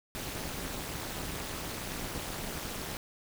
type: noise with amplitude modulation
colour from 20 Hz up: pink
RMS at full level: -34 dBFS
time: 0.15-2.97 s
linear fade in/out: 0 ms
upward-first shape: sine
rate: 224 Hz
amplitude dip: 100%
effects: none